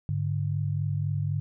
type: tone pair together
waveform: sine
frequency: 102.18 / 146.1 Hz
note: G#2 / D3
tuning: -28 / -9 cents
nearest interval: tritone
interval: 619 cents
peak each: -28 dBFS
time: 0.09-1.4 s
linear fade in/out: 0 ms
effects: none